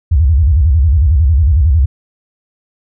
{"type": "tone with vibrato", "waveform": "sine", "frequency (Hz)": 73.42, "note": "D2", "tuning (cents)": 0, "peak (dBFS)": -6, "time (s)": [0.11, 1.86], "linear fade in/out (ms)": 10, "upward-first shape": "square", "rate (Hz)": 11, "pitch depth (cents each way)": 230, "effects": []}